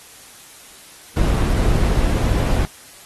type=noise; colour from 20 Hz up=brown; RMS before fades=-17 dBFS; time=1.17-2.65 s; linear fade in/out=0 ms; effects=white hiss -43 dBFS RMS until 3.05 s + AAC 32 kbps